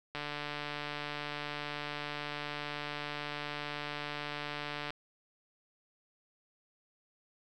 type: click train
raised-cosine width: 0.3 ms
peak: -22 dBFS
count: 700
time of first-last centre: 0.15-4.905 s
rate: 147 Hz
effects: none